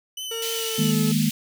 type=tone with vibrato; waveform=sawtooth; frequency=2986 Hz; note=F#7; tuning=15 cents sharp; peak=-27 dBFS; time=0.17-0.92 s; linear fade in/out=5 ms; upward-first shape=triangle; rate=3.7 Hz; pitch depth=44 cents each way
type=tone with pitch glide; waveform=45% pulse; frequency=455.8 to 433.5 Hz; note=A#4 to A4; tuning=-39 to -26 cents; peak=-30 dBFS; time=0.31-1.12 s; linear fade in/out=5 ms; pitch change=-87 cents; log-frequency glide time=0.54-0.99 s
type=high-pass noise; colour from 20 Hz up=pink; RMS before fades=-31 dBFS; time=0.42-1.31 s; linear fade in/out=2 ms; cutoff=2600 Hz; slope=24 dB/octave
type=chord; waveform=sine; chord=D# suspended fourth; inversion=none; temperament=just; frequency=155.56 / 207.4 / 233.3 Hz; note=D#3 / G#3 / A#3; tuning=0 / -2 / +2 cents; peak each=-23 dBFS; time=0.78-1.3 s; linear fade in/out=10 ms
effects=none